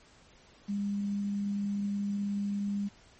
sine tone with quantisation, 202.1 Hz, G#3, 47 cents flat, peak -29 dBFS, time 0.68-2.89 s, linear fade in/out 20 ms, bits 9, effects pink hiss -59 dBFS RMS until 3.19 s + MP3 32 kbps

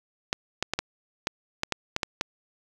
clicks, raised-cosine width 0.2 ms, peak -8 dBFS, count 10, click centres 0.329 / 0.626 / 0.736 / 0.79 / 1.271 / 1.634 / 1.723 / 1.964 / 2.032 / 2.211 s, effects 7-bit

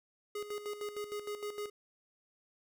square tone with tremolo, 415.3 Hz, G#4, in tune, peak -37 dBFS, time 0.35-1.7 s, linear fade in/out 5 ms, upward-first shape square, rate 6.5 Hz, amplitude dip 65%, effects none

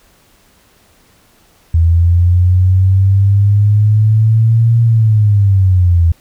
sine linear two-way sweep, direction up then down, 82.1 to 116.54 to 82.1 Hz, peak -6 dBFS, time 1.74-6.12 s, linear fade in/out 5 ms, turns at 4.81 s, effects pink hiss -50 dBFS RMS until 6.2 s

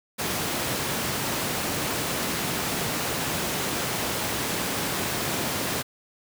pink high-pass noise, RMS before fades -28 dBFS, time 0.18-5.83 s, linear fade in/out 20 ms, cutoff 120 Hz, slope 12 dB/octave, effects none

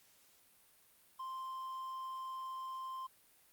triangle tone, 1046.5 Hz, C6, in tune, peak -39 dBFS, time 1.19-3.07 s, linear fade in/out 10 ms, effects white hiss -67 dBFS RMS until 3.52 s + Opus 48 kbps

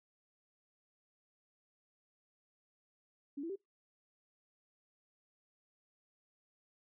sine tone with pitch steps, 282.9 / 332.6 / 390.9 Hz, C#4 / E4 / G4, +35 / +16 / -5 cents, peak -38 dBFS, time 3.37-3.559 s, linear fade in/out 10 ms, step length 63 ms, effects noise-tail reverb RT60 0.2 s tail -25 dB re dry

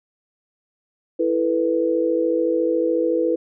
sine chord, E suspended fourth, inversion none, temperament equal with one note detuned, 330.8 / 440 / 493.9 Hz, E4 / A4 / B4, +6 / 0 / 0 cents, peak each -21 / -25 / -20 dBFS, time 1.19-3.36 s, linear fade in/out 10 ms, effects none

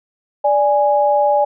sine tone pair together, 586 / 828.7 Hz, D5 / G#5, -4 / -4 cents, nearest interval tritone, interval 600 cents, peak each -14 dBFS, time 0.44-1.45 s, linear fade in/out 10 ms, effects none

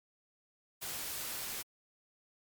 white noise, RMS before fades -40 dBFS, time 0.81-1.63 s, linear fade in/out 20 ms, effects MP3 96 kbps

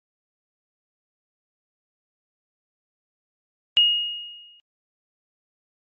sine tone with exponential decay, 2868 Hz, F7, 45 cents sharp, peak -11 dBFS, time 3.77-4.6 s, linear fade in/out 0 ms, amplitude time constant 180 ms, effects MP3 32 kbps

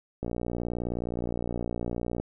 click train, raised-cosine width 2 ms, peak -18 dBFS, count 118, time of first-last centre 0.23-2.2 s, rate 59.4 Hz, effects none

